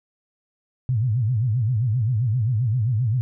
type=tone with vibrato; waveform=sine; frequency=116.54 Hz; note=A#2; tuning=in tune; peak=-18 dBFS; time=0.89-3.21 s; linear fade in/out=0 ms; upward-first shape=sine; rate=7.6 Hz; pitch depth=210 cents each way; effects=none